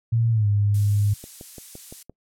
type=tone with pitch glide; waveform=sine; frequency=115.2 to 102.63 Hz; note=A#2 to G#2; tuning=-20 to -20 cents; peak=-17 dBFS; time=0.12-1.14 s; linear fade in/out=10 ms; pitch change=-200 cents; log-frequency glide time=0.31-0.47 s
type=noise; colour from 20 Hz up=violet; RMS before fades=-36 dBFS; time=0.74-2.03 s; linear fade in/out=5 ms
type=click train; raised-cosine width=2 ms; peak=-26 dBFS; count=6; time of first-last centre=1.24-2.096 s; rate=5.84 Hz
effects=noise-tail reverb RT60 0.1 s tail -26 dB re dry + low-pass 10000 Hz 12 dB/octave